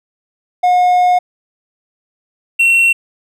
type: tone pair in turn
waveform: triangle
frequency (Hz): 721 / 2722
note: F#5 / F7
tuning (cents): -45 / -45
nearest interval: octave + major seventh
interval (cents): 2300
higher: second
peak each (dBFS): -6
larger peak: neither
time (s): 0.63-1.19 / 2.59-2.93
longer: first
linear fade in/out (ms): 10
effects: none